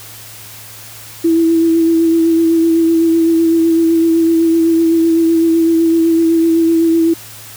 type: tone with vibrato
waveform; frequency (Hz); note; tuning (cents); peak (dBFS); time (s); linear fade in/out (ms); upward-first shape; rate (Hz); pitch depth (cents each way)
sine; 329.6; E4; 0; -8; 1.24-7.14; 10; sine; 7.9; 20
effects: added 109 Hz sine -41 dBFS peak until 7.56 s + white hiss -34 dBFS RMS until 7.56 s